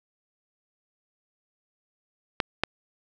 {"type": "clicks", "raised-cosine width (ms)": 0.3, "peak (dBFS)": -6, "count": 2, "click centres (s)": [2.402, 2.636], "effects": []}